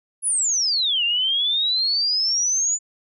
sine exponential two-way sweep, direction down then up, 10660 to 2759 to 7060 Hz, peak -18 dBFS, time 0.22-2.79 s, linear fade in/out 50 ms, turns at 1.04 s, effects none

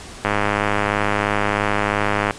click train, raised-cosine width 0.5 ms, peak -3 dBFS, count 213, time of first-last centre 0.25-2.308 s, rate 103 Hz, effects pink hiss -37 dBFS RMS until 2.38 s + resampled to 22050 Hz

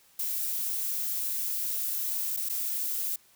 violet noise with dropouts, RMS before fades -31 dBFS, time 0.19-3.16 s, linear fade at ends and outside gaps 5 ms, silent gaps 2.366-2.37 / 2.489-2.496 s, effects white hiss -61 dBFS RMS until 3.35 s

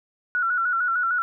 sine tone with vibrato, 1409 Hz, F6, 15 cents sharp, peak -20 dBFS, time 0.35-1.22 s, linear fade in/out 0 ms, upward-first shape square, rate 6.6 Hz, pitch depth 66 cents each way, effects none

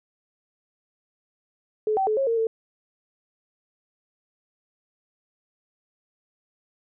sine tone with pitch steps, 429.6 / 769 / 430.5 / 543 / 459.5 / 448 Hz, A4 / G5 / A4 / C#5 / A#4 / A4, -41 / -33 / -38 / -36 / -25 / +31 cents, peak -20 dBFS, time 1.87-2.47 s, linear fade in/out 2 ms, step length 100 ms, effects none

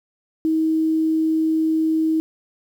sine tone, 318.2 Hz, D#4, 39 cents sharp, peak -16 dBFS, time 0.45-2.2 s, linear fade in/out 0 ms, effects 8-bit

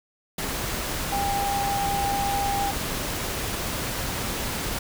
sine tone in noise, 800 Hz, G5, 35 cents sharp, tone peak -24 dBFS, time 1.12-2.71 s, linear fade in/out 5 ms, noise pink, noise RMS -29 dBFS, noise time 0.38-4.79 s, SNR +2 dB, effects none

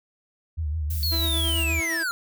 sine tone with vibrato, 77.2 Hz, D#2, 13 cents flat, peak -24 dBFS, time 0.57-1.81 s, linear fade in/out 20 ms, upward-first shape triangle, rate 6.2 Hz, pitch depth 110 cents each way
violet noise, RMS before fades -35 dBFS, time 0.9-1.64 s, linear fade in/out 5 ms
square linear sweep, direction down, 4445 to 1355 Hz, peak -25 dBFS, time 1.03-2.11 s, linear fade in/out 0 ms
sawtooth tone with tremolo, 329.6 Hz, E4, in tune, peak -26 dBFS, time 1.11-2.04 s, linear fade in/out 20 ms, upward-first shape sine, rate 8.8 Hz, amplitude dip 35%
effects none

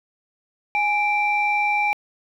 sine tone pair together, 830.5 / 2349 Hz, G#5 / D7, 0 / 0 cents, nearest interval octave + tritone, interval 1800 cents, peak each -20 dBFS, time 0.75-1.93 s, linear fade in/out 0 ms, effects tanh soft clip ceiling -11 dBFS + 9-bit

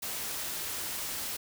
white noise, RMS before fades -36 dBFS, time 0.02-1.37 s, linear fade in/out 10 ms, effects none

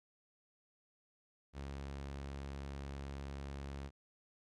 sawtooth tone, 69.3 Hz, C#2, in tune, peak -39 dBFS, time 1.53-3.91 s, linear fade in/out 50 ms, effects low-pass 7000 Hz 12 dB/octave

